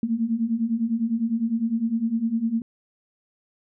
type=beating tone pair; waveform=sine; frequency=221.8 / 231.7 Hz; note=A3 / A#3; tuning=+14 / -10 cents; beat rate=9.9 Hz; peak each=-26 / -23 dBFS; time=0.03-2.62 s; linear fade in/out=2 ms; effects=none